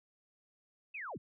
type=linear sweep; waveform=sine; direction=down; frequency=2702 to 51.2 Hz; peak=-40 dBFS; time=0.94-1.18 s; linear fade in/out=10 ms; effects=none